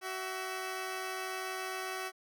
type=tone pair together; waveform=10% pulse; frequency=375.7 / 659.3 Hz; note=F#4 / E5; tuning=+26 / 0 cents; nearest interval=minor seventh; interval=974 cents; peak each=-29 / -35 dBFS; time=0.01-2.12 s; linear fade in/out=50 ms; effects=none